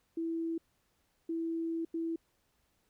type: tone bursts at uneven times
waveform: sine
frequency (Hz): 329.6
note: E4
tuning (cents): 0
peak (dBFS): -32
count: 3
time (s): 0.17-0.58 / 1.29-1.85 / 1.94-2.16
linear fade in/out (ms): 5
effects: pink hiss -75 dBFS RMS until 2.89 s